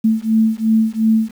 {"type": "beating tone pair", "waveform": "sine", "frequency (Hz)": [220, 222.8], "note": ["A3", "A3"], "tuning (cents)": [0, 22], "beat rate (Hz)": 2.8, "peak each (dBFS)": -15, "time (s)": [0.04, 1.31], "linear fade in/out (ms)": 10, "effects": ["7-bit"]}